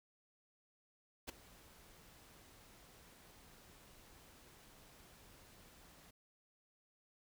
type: noise with ADSR envelope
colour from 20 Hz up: pink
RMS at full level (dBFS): -42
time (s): 1.27-6.11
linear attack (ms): 23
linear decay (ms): 8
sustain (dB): -20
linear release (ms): 8
effects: none